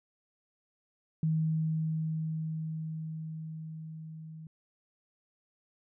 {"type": "tone with level ramp", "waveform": "sine", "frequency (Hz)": 158.7, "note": "D#3", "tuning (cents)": 35, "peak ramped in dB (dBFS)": [-25, -43], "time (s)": [1.23, 4.47], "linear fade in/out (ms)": 2, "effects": []}